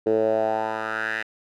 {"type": "tone with band-pass filter sweep", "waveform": "10% pulse", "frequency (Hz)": 110, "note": "A2", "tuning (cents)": 0, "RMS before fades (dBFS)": -24, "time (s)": [0.06, 1.23], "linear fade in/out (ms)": 10, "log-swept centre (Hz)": [410, 2000], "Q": 4, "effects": []}